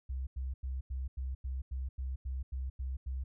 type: tone bursts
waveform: sine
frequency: 65.2 Hz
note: C2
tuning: 5 cents flat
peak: -34 dBFS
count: 12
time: 0.09-3.24 s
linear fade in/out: 10 ms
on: 180 ms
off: 90 ms
effects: none